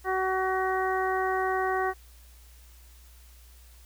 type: harmonic tone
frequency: 376.6 Hz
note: F#4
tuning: 31 cents sharp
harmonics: 1 / 2 / 3 / 4 / 5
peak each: -29 / -29 / -32 / -35 / -34 dBFS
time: 0.04-1.94 s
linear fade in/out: 50 ms
effects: added 60 Hz sine -50 dBFS peak until 3.85 s + white hiss -58 dBFS RMS until 3.85 s